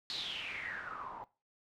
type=noise with low-pass filter sweep; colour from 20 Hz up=white; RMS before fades=-42 dBFS; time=0.1-1.24 s; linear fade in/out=0 ms; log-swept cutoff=4300 to 850 Hz; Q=8.5; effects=noise-tail reverb RT60 0.3 s tail -19 dB re dry